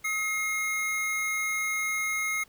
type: tone pair together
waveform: square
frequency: 1274 / 2141 Hz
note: D#6 / C7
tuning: +41 / +39 cents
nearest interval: major sixth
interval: 898 cents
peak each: -37 / -28 dBFS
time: 0.04-2.44 s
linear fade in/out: 10 ms
effects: pink hiss -59 dBFS RMS until 2.48 s